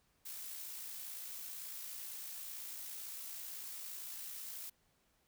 blue noise with amplitude modulation, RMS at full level -45 dBFS, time 0.25-4.7 s, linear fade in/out 10 ms, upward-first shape sine, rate 57.9 Hz, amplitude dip 30%, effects pink hiss -75 dBFS RMS until 5.27 s

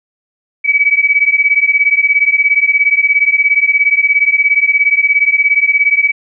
sine beating tone pair, 2272 / 2289 Hz, C#7 / D7, +42 / -45 cents, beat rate 17 Hz, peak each -11 dBFS, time 0.64-6.12 s, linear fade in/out 20 ms, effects none

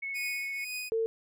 sine tone with vibrato, 2200 Hz, C#7, 14 cents flat, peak -33 dBFS, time 0.02-0.65 s, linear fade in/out 10 ms, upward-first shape sine, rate 15 Hz, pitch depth 11 cents each way
sawtooth tone with tremolo, 2489 Hz, D#7, in tune, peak -30 dBFS, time 0.14-0.9 s, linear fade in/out 20 ms, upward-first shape triangle, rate 2 Hz, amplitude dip 85%
sine tone, 449.6 Hz, A4, 37 cents sharp, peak -26 dBFS, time 0.92-1.06 s, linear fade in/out 0 ms
effects none

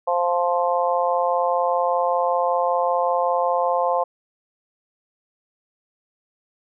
harmonic tone, 174.9 Hz, F3, 3 cents sharp, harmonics 3 / 4 / 5 / 6, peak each -22 / -23 / -24 / -25 dBFS, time 0.07-4.04 s, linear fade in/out 10 ms, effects none

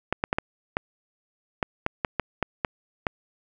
clicks, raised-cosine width 0.5 ms, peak -8 dBFS, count 12, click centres 0.126 / 0.239 / 0.329 / 0.385 / 0.769 / 1.628 / 1.864 / 2.048 / 2.197 / 2.427 / 2.648 / 3.068 s, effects none

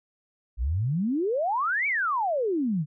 sine exponential two-way sweep, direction up then down, 53.2 to 2346 to 140 Hz, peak -23 dBFS, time 0.57-2.86 s, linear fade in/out 50 ms, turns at 1.87 s, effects none

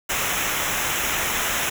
pink noise with comb filter, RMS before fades -24 dBFS, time 0.09-1.7 s, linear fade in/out 10 ms, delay 0.22 ms, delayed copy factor -0.75, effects none

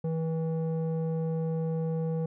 square tone with low-pass filter, 161.9 Hz, E3, 31 cents flat, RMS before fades -30 dBFS, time 0.04-2.26 s, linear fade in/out 5 ms, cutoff 520 Hz, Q 1.6, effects none

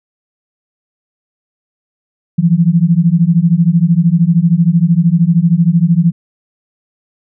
sine beating tone pair, 163 / 176 Hz, E3 / F3, -19 / +14 cents, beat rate 13 Hz, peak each -10 dBFS, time 2.38-6.12 s, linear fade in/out 10 ms, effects none

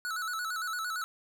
square tone with vibrato, 1385 Hz, F6, 15 cents flat, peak -33 dBFS, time 0.05-1.04 s, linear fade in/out 0 ms, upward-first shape square, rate 8.8 Hz, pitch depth 96 cents each way, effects none

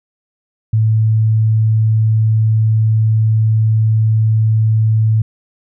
sine tone, 110 Hz, A2, in tune, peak -9 dBFS, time 0.73-5.22 s, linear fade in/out 5 ms, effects none

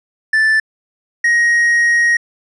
triangle tone pair in turn, 1760 / 1881.3 Hz, A6 / A#6, 0 / +15 cents, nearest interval minor second, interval 115 cents, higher second, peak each -8 dBFS, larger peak neither, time 0.33-0.6 / 1.24-2.17 s, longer second, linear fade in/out 5 ms, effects resampled to 24000 Hz

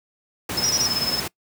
pink noise, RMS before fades -28 dBFS, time 0.49-1.28 s, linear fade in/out 5 ms
triangle tone with tremolo, 5200 Hz, E8, 24 cents flat, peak -18 dBFS, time 0.57-1.2 s, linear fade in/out 5 ms, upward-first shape sine, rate 18 Hz, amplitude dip 80%
sine tone bursts, 5700 Hz, F8, 34 cents sharp, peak -20 dBFS, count 3, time 0.64-0.857 s, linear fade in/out 0 ms, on 51 ms, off 32 ms
effects noise-tail reverb RT60 0.1 s tail -23 dB re dry + high-pass 100 Hz 12 dB/octave

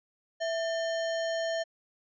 sine tone with sample-and-hold, 659.3 Hz, E5, in tune, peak -28 dBFS, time 0.4-1.64 s, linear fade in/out 20 ms, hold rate 2450 Hz, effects resampled to 16000 Hz

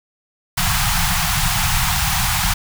pink band-stop noise, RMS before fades -18 dBFS, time 0.57-2.54 s, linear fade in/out 10 ms, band 190 to 710 Hz, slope 96 dB/octave, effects none

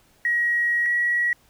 triangle tone pair in turn, 1900 / 1918.7 Hz, A#6 / A#6, +33 / +49 cents, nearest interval unison, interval 16 cents, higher second, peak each -15 dBFS, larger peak neither, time 0.25-0.86 / 0.86-1.33 s, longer first, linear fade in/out 2 ms, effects tanh soft clip ceiling -17 dBFS + pink hiss -59 dBFS RMS until 1.49 s

